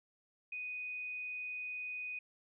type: tone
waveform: sine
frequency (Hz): 2489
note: D#7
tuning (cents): 0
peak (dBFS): -39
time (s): 0.52-2.19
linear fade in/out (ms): 5
effects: none